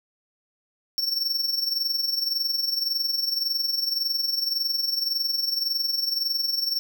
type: tone with amplitude modulation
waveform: square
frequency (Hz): 5450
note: F8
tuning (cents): -43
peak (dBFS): -21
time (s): 0.98-6.79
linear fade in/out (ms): 0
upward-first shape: sine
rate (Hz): 21.8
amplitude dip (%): 65
effects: none